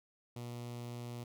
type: tone with notch filter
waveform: sawtooth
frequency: 120.2 Hz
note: B2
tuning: 46 cents flat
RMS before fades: -44 dBFS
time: 0.36-1.24 s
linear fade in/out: 5 ms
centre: 1600 Hz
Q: 1.6
effects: none